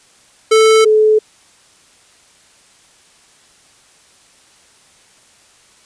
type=tone pair in turn; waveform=square / sine; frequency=440 / 431.2 Hz; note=A4 / A4; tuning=0 / -35 cents; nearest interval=unison; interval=35 cents; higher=first; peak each=-7 dBFS; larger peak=neither; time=0.51-0.85 / 0.85-1.19 s; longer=neither; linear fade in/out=10 ms; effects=white hiss -49 dBFS RMS until 5.85 s + resampled to 22050 Hz